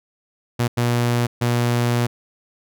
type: tone bursts at uneven times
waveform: sawtooth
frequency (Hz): 120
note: B2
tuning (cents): -49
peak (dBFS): -13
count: 3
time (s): 0.59-0.68 / 0.77-1.27 / 1.41-2.07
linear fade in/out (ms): 10
effects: none